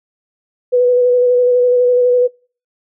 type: tone with vibrato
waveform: sine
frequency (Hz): 493.9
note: B4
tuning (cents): 0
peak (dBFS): -8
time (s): 0.72-2.28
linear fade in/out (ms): 20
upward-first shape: square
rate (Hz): 12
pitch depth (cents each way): 14
effects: noise-tail reverb RT60 0.4 s tail -26 dB re dry